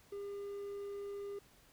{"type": "tone", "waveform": "triangle", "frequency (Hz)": 402.7, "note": "G4", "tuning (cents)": 47, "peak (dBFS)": -39, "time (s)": [0.12, 1.39], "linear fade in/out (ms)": 5, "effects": ["pink hiss -65 dBFS RMS until 1.72 s"]}